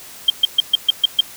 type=tone bursts; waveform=sine; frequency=3181 Hz; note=G7; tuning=25 cents sharp; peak=-7 dBFS; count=7; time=0.28-1.207 s; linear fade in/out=5 ms; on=21 ms; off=130 ms; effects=white hiss -38 dBFS RMS until 1.36 s